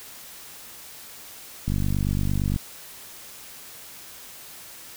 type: click train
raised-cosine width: 5 ms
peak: -13 dBFS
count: 44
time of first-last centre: 1.68-2.561 s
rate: 48.8 Hz
effects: white hiss -43 dBFS RMS until 4.96 s